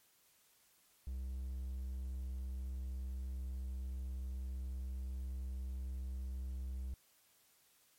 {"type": "tone", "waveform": "triangle", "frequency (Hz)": 64.4, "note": "C2", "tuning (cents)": -27, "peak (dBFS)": -37, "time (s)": [1.07, 6.94], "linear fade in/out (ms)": 0, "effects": ["white hiss -70 dBFS RMS until 7.98 s", "MP3 64 kbps"]}